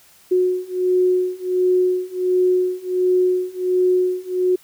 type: beating tone pair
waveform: sine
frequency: 364.8 / 366.2 Hz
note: F#4 / F#4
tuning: -24 / -18 cents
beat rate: 1.4 Hz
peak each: -19 / -18 dBFS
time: 0.31-4.56 s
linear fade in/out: 10 ms
effects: white hiss -51 dBFS RMS until 4.63 s